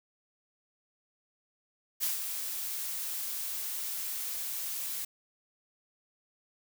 blue noise with ADSR envelope, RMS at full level -29 dBFS, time 2-5.05 s, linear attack 35 ms, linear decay 140 ms, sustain -7 dB, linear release 6 ms, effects none

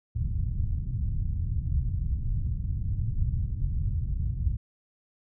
white low-pass noise, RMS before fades -28 dBFS, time 0.15-4.57 s, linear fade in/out 10 ms, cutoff 110 Hz, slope 24 dB/octave, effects none

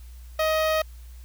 sawtooth tone with notch filter, 629 Hz, D#5, 19 cents sharp, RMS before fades -23 dBFS, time 0.39-0.82 s, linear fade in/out 5 ms, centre 8000 Hz, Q 0.91, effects added 60 Hz sine -40 dBFS peak until 1.24 s + white hiss -57 dBFS RMS until 1.24 s

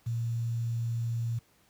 sine tone with quantisation, 116.54 Hz, A#2, in tune, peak -28 dBFS, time 0.06-1.39 s, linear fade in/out 10 ms, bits 9, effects pink hiss -65 dBFS RMS until 1.69 s + high-pass 60 Hz 12 dB/octave

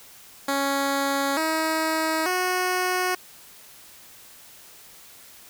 10% pulse tone with pitch steps, 277.2 / 318.4 / 365.8 Hz, C#4 / D#4 / F#4, 0 / +40 / -20 cents, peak -14 dBFS, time 0.48-3.15 s, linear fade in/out 5 ms, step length 890 ms, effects white hiss -48 dBFS RMS until 5.49 s

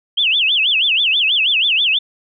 sine tone with vibrato, 3000 Hz, F#7, 23 cents sharp, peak -12 dBFS, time 0.17-1.99 s, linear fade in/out 10 ms, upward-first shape sine, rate 6.2 Hz, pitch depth 290 cents each way, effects none

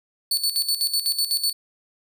sawtooth tone with tremolo, 4462 Hz, C#8, 11 cents sharp, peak -16 dBFS, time 0.31-1.53 s, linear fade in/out 5 ms, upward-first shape square, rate 8 Hz, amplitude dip 70%, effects none

